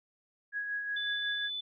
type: tone with tremolo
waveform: sine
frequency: 1661.2 Hz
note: G#6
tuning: in tune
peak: -31 dBFS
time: 0.52-1.5 s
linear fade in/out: 50 ms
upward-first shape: sine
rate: 5.5 Hz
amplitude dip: 40%
type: tone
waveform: sine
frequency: 3493 Hz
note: A7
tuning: 13 cents flat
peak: -34 dBFS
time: 0.96-1.61 s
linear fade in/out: 10 ms
effects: none